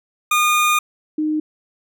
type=tone pair in turn; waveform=25% pulse / sine; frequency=1220 / 307.3 Hz; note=D#6 / D#4; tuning=-34 / -21 cents; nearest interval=2 octaves; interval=2387 cents; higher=first; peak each=-10 / -17 dBFS; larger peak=first; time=0.31-0.79 / 1.18-1.4 s; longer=first; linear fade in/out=5 ms; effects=none